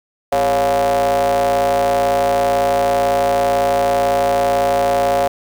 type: ring-modulated tone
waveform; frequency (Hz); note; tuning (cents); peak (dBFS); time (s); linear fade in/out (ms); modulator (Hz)
square; 75; D2; +37; -11; 0.32-5.28; 5; 629
effects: 7-bit